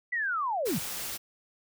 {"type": "linear sweep", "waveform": "sine", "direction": "down", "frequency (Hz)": [2000, 115.3], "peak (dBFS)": -27, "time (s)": [0.12, 0.79], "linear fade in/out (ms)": 10}
{"type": "noise", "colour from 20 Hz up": "white", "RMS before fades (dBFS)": -36, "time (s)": [0.65, 1.18], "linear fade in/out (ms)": 20}
{"effects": []}